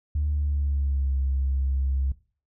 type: tone with pitch glide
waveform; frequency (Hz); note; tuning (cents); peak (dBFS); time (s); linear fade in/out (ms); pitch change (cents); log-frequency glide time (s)
sine; 74.1 to 67.17; D2 to C2; +16 to +46; -21; 0.15-2.12; 5; -170; 0.28-1.15
effects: noise-tail reverb RT60 0.4 s tail -19 dB re dry + tanh soft clip ceiling -18 dBFS